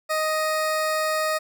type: tone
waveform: 20% pulse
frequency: 624 Hz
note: D#5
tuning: 5 cents sharp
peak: -17 dBFS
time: 0.09-1.39 s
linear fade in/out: 20 ms
effects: none